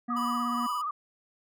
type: harmonic tone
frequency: 240 Hz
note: B3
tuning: 49 cents flat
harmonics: 1 / 3 / 5 / 7 / 8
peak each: -31 / -42 / -47 / -54 / -53 dBFS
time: 0.08-0.67 s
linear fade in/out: 10 ms
type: tone with vibrato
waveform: sine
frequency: 1200 Hz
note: D6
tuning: 37 cents sharp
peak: -29 dBFS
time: 0.1-0.91 s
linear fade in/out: 5 ms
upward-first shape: sine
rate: 17 Hz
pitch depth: 82 cents each way
type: tone with tremolo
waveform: square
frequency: 987.8 Hz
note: B5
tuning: in tune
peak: -34 dBFS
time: 0.16-0.82 s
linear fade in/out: 10 ms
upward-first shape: triangle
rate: 2.4 Hz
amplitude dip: 45%
effects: none